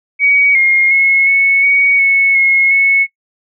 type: tone with pitch steps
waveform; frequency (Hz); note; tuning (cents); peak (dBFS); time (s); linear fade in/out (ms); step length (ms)
sine; 2257 / 2136 / 2176 / 2206 / 2241 / 2203 / 2167 / 2200; C#7 / C7 / C#7 / C#7 / C#7 / C#7 / C#7 / C#7; +31 / +35 / -33 / -9 / +18 / -11 / -40 / -14; -7; 0.19-3.07; 50; 360
effects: noise-tail reverb RT60 0.1 s tail -21 dB re dry